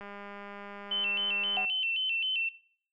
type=click train; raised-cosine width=0.5 ms; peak=-30 dBFS; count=332; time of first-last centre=0.01-1.649 s; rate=202 Hz
type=tone with vibrato; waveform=sine; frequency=2867 Hz; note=F7; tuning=45 cents sharp; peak=-28 dBFS; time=0.91-2.49 s; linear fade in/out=5 ms; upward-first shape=square; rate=3.8 Hz; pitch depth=110 cents each way
type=tone with exponential decay; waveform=sine; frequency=750 Hz; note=F#5; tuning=23 cents sharp; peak=-29 dBFS; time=1.57-1.8 s; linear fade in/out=1 ms; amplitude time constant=50 ms
effects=noise-tail reverb RT60 0.5 s tail -17 dB re dry